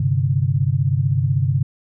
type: chord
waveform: sine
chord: G suspended fourth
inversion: none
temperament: equal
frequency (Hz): 98 / 130.81 / 146.83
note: G2 / C3 / D3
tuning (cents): 0 / 0 / 0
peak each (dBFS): -21 / -18 / -21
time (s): 0-1.63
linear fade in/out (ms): 5
effects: none